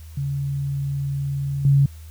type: tone with level steps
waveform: sine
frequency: 139.4 Hz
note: C#3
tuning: 10 cents sharp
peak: -22 / -12 dBFS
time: 0.17-1.86 s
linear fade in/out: 5 ms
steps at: 1.65 s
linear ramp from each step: 2 ms
effects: added 79 Hz sine -37 dBFS peak until 2.1 s + white hiss -52 dBFS RMS until 2.1 s